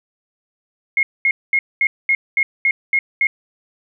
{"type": "tone bursts", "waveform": "sine", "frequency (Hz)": 2155, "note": "C#7", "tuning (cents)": -49, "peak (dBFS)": -12, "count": 9, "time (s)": [0.97, 3.27], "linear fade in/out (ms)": 2, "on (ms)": 60, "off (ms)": 220, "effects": []}